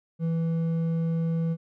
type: tone with hard clipping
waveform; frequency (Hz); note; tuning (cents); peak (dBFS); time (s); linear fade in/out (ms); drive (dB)
sine; 164.7; E3; -1; -25; 0.19-1.57; 50; 5
effects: none